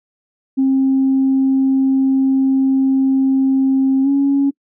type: tone with pitch glide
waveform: sine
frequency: 267.1 to 278.1 Hz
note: C4 to C#4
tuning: +36 to +6 cents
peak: -10 dBFS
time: 0.57-4.51 s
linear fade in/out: 20 ms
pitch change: +70 cents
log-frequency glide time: 4.03-4.08 s
effects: noise-tail reverb RT60 0.1 s tail -24 dB re dry + tanh soft clip ceiling -7 dBFS